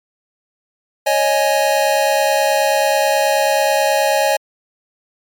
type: chord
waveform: square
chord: C# suspended second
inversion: none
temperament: just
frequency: 554.4 / 623.7 / 831.5 Hz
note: C#5 / D#5 / G#5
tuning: 0 / +4 / +2 cents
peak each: -18 dBFS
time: 1.06-4.37 s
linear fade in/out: 10 ms
effects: MP3 96 kbps